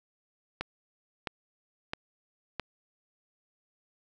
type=click train; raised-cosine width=0.3 ms; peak=-16 dBFS; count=4; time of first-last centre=0.61-2.597 s; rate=1.51 Hz; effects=none